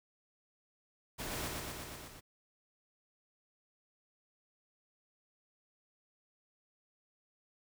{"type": "noise with echo", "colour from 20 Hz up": "pink", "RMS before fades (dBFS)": -41, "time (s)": [1.18, 1.49], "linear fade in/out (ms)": 20, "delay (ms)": 120, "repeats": 6, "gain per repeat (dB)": -2, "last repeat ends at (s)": 2.21, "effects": []}